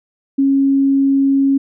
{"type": "tone", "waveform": "sine", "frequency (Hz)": 273.9, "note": "C#4", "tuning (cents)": -21, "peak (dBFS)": -10, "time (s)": [0.38, 1.58], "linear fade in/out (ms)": 10, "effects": []}